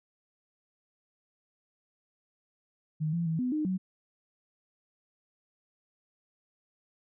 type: tone with pitch steps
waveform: sine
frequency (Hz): 155.1 / 169.7 / 161.7 / 250.9 / 305.9 / 186.7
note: D#3 / F3 / E3 / B3 / D#4 / F#3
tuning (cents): -5 / -49 / -33 / +28 / -29 / +16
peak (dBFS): -27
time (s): 3-3.78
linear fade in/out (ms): 20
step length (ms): 130
effects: none